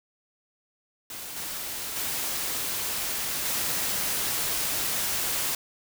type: noise with level steps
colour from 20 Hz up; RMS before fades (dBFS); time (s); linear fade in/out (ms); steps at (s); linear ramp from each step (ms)
white; -38 / -34 / -30 / -28; 1.1-5.55; 2; 1.36 / 1.96 / 3.45; 5
effects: none